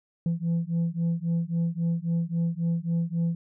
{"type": "beating tone pair", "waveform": "sine", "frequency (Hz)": [166.4, 170.1], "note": ["E3", "F3"], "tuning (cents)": [17, -45], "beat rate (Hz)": 3.7, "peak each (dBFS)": -25, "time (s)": [0.26, 3.35], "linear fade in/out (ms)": 2, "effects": ["tanh soft clip ceiling -21 dBFS"]}